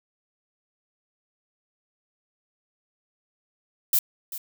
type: noise with echo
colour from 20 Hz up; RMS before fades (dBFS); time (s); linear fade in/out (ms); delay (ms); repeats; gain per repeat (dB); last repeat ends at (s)
violet; -20; 3.93-3.99; 2; 390; 1; -14; 4.38
effects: none